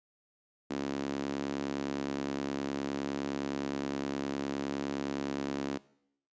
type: tone with high-pass filter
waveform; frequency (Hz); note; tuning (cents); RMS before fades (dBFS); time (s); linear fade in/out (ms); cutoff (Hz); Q
sawtooth; 69.7; C#2; +10; -35; 0.7-5.78; 10; 270; 2.5
effects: noise-tail reverb RT60 0.7 s tail -20 dB re dry + resampled to 16000 Hz